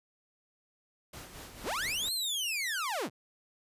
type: noise with tremolo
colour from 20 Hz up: pink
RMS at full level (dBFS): -45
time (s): 1.13-2.09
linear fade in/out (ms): 5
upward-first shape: sine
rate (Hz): 4.4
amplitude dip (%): 50
type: linear two-way sweep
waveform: sawtooth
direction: up then down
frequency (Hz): 46.25 to 4274 to 86.5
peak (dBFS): -28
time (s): 1.63-3.1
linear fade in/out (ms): 50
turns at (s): 2.13
effects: resampled to 32000 Hz